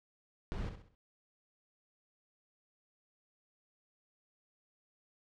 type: noise with echo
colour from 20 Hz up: brown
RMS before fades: -38 dBFS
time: 0.52-0.69 s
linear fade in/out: 0 ms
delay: 65 ms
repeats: 4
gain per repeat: -8 dB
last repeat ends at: 0.95 s
effects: low-pass 5000 Hz 12 dB/octave